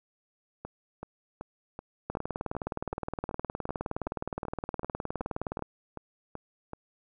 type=two click trains; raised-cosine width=1 ms; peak=-24 / -18 dBFS; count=17 / 69; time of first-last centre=0.65-6.734 / 2.1-5.623 s; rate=2.63 / 19.3 Hz; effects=none